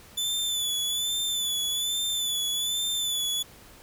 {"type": "tone with vibrato", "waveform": "sawtooth", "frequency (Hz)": 3486, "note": "A7", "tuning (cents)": -17, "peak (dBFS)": -23, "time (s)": [0.17, 3.43], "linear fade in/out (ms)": 10, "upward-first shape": "sine", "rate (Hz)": 1.2, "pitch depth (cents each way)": 46, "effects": ["pink hiss -51 dBFS RMS until 3.82 s"]}